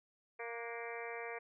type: harmonic tone with a mistuned harmonic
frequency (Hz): 233.1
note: A#3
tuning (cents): 0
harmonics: 2 / 3 / 4 / 5 / 6 / 7 / 8 / 9 / 10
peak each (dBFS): -45 / -49 / -52 / -53 / -57 / -53 / -51 / -50 / -50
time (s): 0.39-1.39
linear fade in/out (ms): 10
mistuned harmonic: 6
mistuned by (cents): +58
effects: none